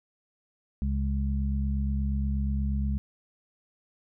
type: harmonic tone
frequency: 68.4 Hz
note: C#2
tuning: 23 cents flat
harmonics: 1 / 2 / 3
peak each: -26 / -35 / -32 dBFS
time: 0.82-2.98 s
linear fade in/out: 0 ms
effects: none